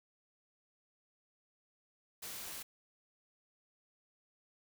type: noise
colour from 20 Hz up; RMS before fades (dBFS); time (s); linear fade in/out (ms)
white; -45; 2.22-2.63; 10
effects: none